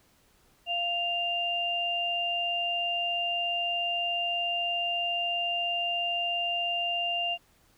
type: tone pair together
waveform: sine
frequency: 695.1 / 2794 Hz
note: F5 / F7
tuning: -8 / 0 cents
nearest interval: 2 octaves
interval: 2408 cents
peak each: -32 / -28 dBFS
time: 0.66-7.38 s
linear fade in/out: 50 ms
effects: pink hiss -64 dBFS RMS until 7.77 s